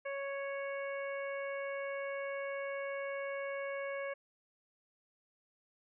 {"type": "harmonic tone", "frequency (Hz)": 554.4, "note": "C#5", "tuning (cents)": 0, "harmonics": [1, 2, 3, 4, 5], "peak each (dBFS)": [-38, -47, -46, -46, -56], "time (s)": [0.05, 4.14], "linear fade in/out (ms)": 10, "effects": []}